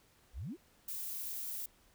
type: exponential sweep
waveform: sine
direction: up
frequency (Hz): 43.65 to 417.9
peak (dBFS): -39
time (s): 0.33-0.57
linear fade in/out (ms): 50
type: noise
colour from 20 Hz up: violet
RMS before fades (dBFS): -41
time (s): 0.88-1.66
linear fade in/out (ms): 5
effects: pink hiss -67 dBFS RMS until 1.94 s